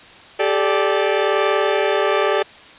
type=chord; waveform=sawtooth; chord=G suspended second; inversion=none; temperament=equal with one note detuned; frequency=392 / 432.9 / 587.3 Hz; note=G4 / A4 / D5; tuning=0 / -28 / 0 cents; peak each=-16 dBFS; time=0.39-2.43 s; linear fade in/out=10 ms; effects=white hiss -42 dBFS RMS until 2.78 s + resampled to 8000 Hz